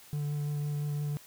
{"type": "tone with vibrato", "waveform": "triangle", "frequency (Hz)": 146.83, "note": "D3", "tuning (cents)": 0, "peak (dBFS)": -28, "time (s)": [0.13, 1.17], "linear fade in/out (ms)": 0, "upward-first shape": "triangle", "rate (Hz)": 5.9, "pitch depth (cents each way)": 15, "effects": ["white hiss -54 dBFS RMS until 1.26 s"]}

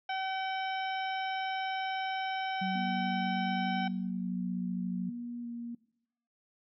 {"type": "harmonic tone", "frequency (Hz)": 763, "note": "G5", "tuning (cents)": -47, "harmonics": [1, 2, 3, 4, 5, 7], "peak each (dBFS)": [-33, -40, -41, -43, -50, -51], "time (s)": [0.09, 3.88], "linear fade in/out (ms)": 5}
{"type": "tone with pitch glide", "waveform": "sine", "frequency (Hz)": [187.8, 183.4], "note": ["F#3", "F#3"], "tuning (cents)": [26, -15], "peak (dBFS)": -32, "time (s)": [2.61, 5.1], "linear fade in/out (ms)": 10, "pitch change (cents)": -41, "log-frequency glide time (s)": [3.98, 4.41]}
{"type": "tone with vibrato", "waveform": "sine", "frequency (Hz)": 237.9, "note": "A#3", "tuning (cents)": 35, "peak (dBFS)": -37, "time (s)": [2.75, 5.75], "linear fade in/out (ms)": 5, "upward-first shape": "square", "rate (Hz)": 1.3, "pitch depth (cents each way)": 12}
{"effects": ["noise-tail reverb RT60 0.8 s tail -21 dB re dry"]}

